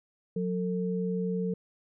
sine tone pair together, 181.55 / 450 Hz, F#3 / A4, -33 / +39 cents, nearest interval octave + major third, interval 1572 cents, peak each -29 / -32 dBFS, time 0.36-1.54 s, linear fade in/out 5 ms, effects none

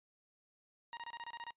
sawtooth tone bursts, 940 Hz, A#5, 14 cents sharp, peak -39 dBFS, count 9, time 0.93-1.506 s, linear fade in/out 0 ms, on 40 ms, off 27 ms, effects noise-tail reverb RT60 0.1 s tail -23 dB re dry + resampled to 8000 Hz

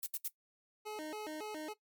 violet noise bursts, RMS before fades -37 dBFS, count 3, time 0.03-0.277 s, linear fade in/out 0 ms, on 31 ms, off 77 ms
25% pulse tone with vibrato, 362.6 Hz, F#4, 35 cents flat, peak -37 dBFS, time 0.85-1.74 s, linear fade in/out 20 ms, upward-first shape square, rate 3.6 Hz, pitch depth 280 cents each way
effects noise-tail reverb RT60 0.1 s tail -17 dB re dry + MP3 96 kbps

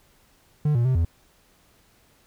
triangle tone with pitch steps, 149.9 / 118.9 / 129.5 / 83.4 Hz, D3 / A#2 / C3 / E2, +36 / +35 / -17 / +21 cents, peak -16 dBFS, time 0.65-1.05 s, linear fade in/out 5 ms, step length 100 ms, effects pink hiss -60 dBFS RMS until 2.26 s

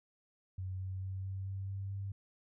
sine tone with pitch steps, 93.5 / 94.31 / 95.13 / 95.96 / 96.8 / 97.64 / 98.49 Hz, F#2 / F#2 / F#2 / G2 / G2 / G2 / G2, +19 / +34 / +49 / -36 / -21 / -6 / +9 cents, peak -37 dBFS, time 0.58-2.12 s, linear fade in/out 5 ms, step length 220 ms, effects none

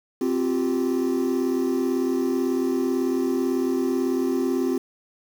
triangle chord, C suspended fourth, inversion none, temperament equal with one note detuned, 261.6 / 349.2 / 387.3 Hz, C4 / F4 / G4, 0 / 0 / -21 cents, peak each -21 / -23 / -24 dBFS, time 0.21-4.78 s, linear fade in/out 5 ms, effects tanh soft clip ceiling -13 dBFS + 7-bit

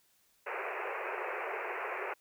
pink band-pass noise, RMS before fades -38 dBFS, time 0.46-2.14 s, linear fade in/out 10 ms, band 370 to 2600 Hz, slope 96 dB/octave, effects white hiss -70 dBFS RMS until 2.2 s

